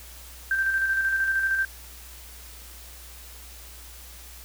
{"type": "tone with tremolo", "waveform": "sine", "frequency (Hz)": 1568, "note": "G6", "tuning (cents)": 0, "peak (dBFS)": -20, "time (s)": [0.51, 1.65], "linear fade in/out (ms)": 2, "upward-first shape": "square", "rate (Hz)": 13, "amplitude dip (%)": 35, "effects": ["added 60 Hz sine -45 dBFS peak until 4.44 s", "white hiss -46 dBFS RMS until 4.44 s"]}